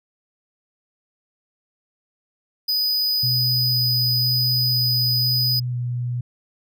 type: tone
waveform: square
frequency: 4978 Hz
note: D#8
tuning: in tune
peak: -19 dBFS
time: 2.68-5.6 s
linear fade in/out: 10 ms
type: tone with vibrato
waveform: sine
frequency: 123 Hz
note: B2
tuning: 7 cents flat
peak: -22 dBFS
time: 3.23-6.21 s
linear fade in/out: 5 ms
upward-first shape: square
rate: 1 Hz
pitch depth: 11 cents each way
effects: none